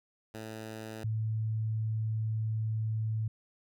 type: tone pair in turn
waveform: 10% pulse / sine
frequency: 110 / 110 Hz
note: A2 / A2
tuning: 0 / 0 cents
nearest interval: unison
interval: 0 cents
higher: neither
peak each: -32 / -29 dBFS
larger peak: second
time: 0.34-1.04 / 1.04-3.28 s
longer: second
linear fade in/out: 5 ms
effects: none